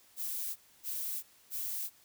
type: noise bursts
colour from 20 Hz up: violet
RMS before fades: -37 dBFS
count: 3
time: 0.16-1.9 s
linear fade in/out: 50 ms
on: 400 ms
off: 270 ms
effects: white hiss -63 dBFS RMS until 2.04 s